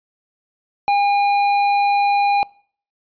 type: tone with hard clipping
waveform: triangle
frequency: 810 Hz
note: G#5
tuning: 43 cents flat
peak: -15 dBFS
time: 0.88-2.43 s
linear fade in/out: 0 ms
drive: 12 dB
effects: noise-tail reverb RT60 0.5 s tail -24 dB re dry + resampled to 11025 Hz